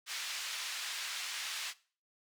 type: band-pass noise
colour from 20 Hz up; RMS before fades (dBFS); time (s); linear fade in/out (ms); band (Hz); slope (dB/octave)
white; -40; 0.06-1.74; 50; 1500 to 4900; 12
effects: noise-tail reverb RT60 0.4 s tail -19 dB re dry